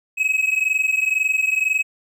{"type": "tone pair together", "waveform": "triangle", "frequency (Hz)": [2545, 2567], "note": ["D#7", "E7"], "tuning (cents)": [39, -47], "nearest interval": "unison", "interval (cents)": 14, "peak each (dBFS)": [-18, -19], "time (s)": [0.17, 1.83], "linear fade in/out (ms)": 20, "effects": []}